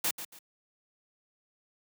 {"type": "noise with echo", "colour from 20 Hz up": "white", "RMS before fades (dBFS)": -29, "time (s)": [0.04, 0.11], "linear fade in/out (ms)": 5, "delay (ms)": 140, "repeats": 2, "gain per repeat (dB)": -11, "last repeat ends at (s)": 0.39, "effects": ["high-pass 150 Hz 12 dB/octave"]}